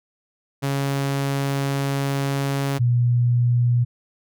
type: tone pair in turn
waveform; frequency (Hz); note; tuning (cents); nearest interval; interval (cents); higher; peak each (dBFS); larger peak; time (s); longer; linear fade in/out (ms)
sawtooth / sine; 138.59 / 121.01; C#3 / B2; 0 / -35; major second; 235; first; -17 / -15; second; 0.62-2.79 / 2.79-3.85; first; 20
effects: none